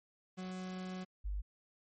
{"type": "tone pair in turn", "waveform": ["40% pulse", "sine"], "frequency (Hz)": [185, 49.94], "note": ["F#3", "G1"], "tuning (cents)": [0, 33], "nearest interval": "octave + major seventh", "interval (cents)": 2267, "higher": "first", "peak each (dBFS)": [-40, -35], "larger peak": "second", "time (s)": [[0.37, 1.05], [1.24, 1.42]], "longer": "first", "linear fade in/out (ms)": 20, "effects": ["MP3 32 kbps"]}